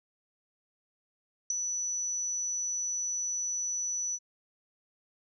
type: tone with ADSR envelope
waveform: sine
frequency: 5940 Hz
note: F#8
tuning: 6 cents sharp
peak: -23 dBFS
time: 1.5-4.19 s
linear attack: 4 ms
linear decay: 9 ms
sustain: -7 dB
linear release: 48 ms
effects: none

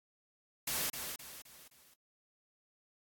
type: noise with echo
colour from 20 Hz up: white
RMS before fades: -35 dBFS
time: 0.67-0.9 s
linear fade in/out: 5 ms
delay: 260 ms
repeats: 4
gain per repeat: -7 dB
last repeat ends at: 1.94 s
effects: AAC 64 kbps

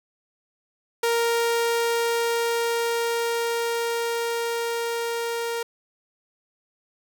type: tone with level ramp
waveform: sawtooth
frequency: 466.2 Hz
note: A#4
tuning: in tune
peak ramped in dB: -16 to -22 dBFS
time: 1.03-5.63 s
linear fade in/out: 5 ms
effects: none

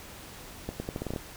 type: accelerating click train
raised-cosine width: 2 ms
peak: -19 dBFS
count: 9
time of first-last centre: 0.69-1.162 s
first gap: 110 ms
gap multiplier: 0.81
effects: pink hiss -46 dBFS RMS until 1.36 s

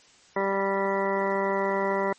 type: harmonic tone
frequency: 196 Hz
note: G3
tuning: in tune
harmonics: 1 / 2 / 3 / 4 / 5 / 6 / 7 / 9 / 10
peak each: -33 / -28 / -29 / -36 / -29 / -40 / -37 / -41 / -34 dBFS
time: 0.36-2.13 s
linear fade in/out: 5 ms
effects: white hiss -56 dBFS RMS until 2.18 s + MP3 32 kbps

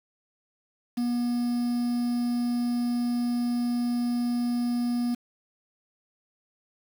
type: tone with quantisation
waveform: triangle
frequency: 241.2 Hz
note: B3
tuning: 41 cents flat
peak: -22 dBFS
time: 0.97-5.15 s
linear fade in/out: 10 ms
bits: 7
effects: none

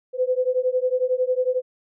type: beating tone pair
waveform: sine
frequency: 502 / 513 Hz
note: B4 / C5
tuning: +28 / -34 cents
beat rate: 11 Hz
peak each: -22 dBFS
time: 0.13-1.62 s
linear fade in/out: 50 ms
effects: none

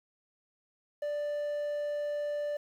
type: tone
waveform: triangle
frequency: 587.3 Hz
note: D5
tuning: in tune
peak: -29 dBFS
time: 1.02-2.57 s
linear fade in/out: 5 ms
effects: 10-bit

